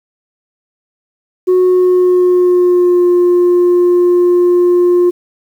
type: tone with pitch glide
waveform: sine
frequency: 366.7 to 354 Hz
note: F#4 to F4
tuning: -15 to +23 cents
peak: -4 dBFS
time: 1.47-5.11 s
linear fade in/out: 20 ms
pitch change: -62 cents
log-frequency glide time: 1.58-3.07 s
effects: tanh soft clip ceiling -5 dBFS + 7-bit